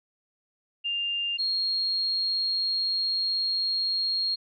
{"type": "tone pair in turn", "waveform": "sine", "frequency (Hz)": [2800, 4261], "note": ["F7", "C8"], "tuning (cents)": [4, 31], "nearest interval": "perfect fifth", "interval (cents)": 727, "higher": "second", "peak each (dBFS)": [-26, -24], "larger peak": "second", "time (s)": [[0.84, 1.38], [1.38, 4.36]], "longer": "second", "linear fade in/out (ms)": 20, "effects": []}